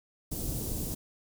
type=band-stop noise; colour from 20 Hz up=pink; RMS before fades=-34 dBFS; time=0.31-0.95 s; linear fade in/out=10 ms; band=360 to 8100 Hz; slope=12 dB/octave; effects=none